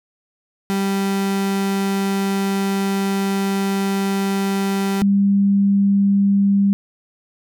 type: tone pair in turn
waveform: 35% pulse / sine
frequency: 196 / 198.97 Hz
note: G3 / G3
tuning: 0 / +26 cents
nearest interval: unison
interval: 26 cents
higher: second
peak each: -16 / -12 dBFS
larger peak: second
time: 0.7-5.02 / 5.02-6.73 s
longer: first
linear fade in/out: 0 ms
effects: none